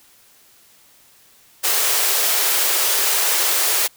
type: high-pass noise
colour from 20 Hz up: white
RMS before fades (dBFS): -18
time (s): 1.63-3.88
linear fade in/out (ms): 20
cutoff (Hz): 350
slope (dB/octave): 96
effects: white hiss -52 dBFS RMS until 3.96 s